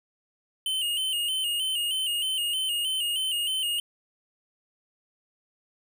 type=tone with vibrato; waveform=square; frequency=2960 Hz; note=F#7; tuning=in tune; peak=-26 dBFS; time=0.66-3.8 s; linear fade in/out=2 ms; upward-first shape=square; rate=3.2 Hz; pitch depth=62 cents each way; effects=none